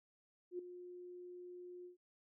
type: tone with ADSR envelope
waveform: sine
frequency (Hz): 357.1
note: F4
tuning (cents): +39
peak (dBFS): -38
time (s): 0.51-1.97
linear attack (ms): 80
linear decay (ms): 5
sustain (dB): -11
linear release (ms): 120
effects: none